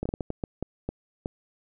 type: slowing click train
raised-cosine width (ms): 2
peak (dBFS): -16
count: 10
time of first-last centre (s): 0.03-1.259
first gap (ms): 25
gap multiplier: 1.4
effects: none